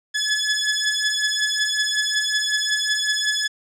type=beating tone pair; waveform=15% pulse; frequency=1706 / 1711.4 Hz; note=G#6 / A6; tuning=+46 / -48 cents; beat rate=5.4 Hz; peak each=-16 dBFS; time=0.14-3.48 s; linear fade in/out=20 ms; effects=low-pass 9000 Hz 12 dB/octave